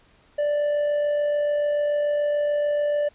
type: tone with amplitude modulation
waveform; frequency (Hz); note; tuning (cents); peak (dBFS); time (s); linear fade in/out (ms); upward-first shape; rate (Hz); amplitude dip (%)
triangle; 587.3; D5; 0; -17; 0.38-3.09; 10; sine; 46.9; 25
effects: pink hiss -58 dBFS RMS until 3.14 s + resampled to 8000 Hz